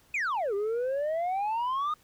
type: exponential two-way sweep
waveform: sine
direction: down then up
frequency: 2563 to 392 to 1248 Hz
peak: -24 dBFS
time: 0.14-1.94 s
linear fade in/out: 5 ms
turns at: 0.54 s
effects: tanh soft clip ceiling -26 dBFS + pink hiss -62 dBFS RMS until 2.03 s